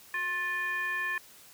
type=tone with frequency modulation; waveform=sine; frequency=1758 Hz; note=A6; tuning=2 cents flat; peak=-29 dBFS; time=0.14-1.18 s; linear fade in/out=2 ms; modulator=692 Hz; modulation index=0.75; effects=white hiss -54 dBFS RMS until 1.53 s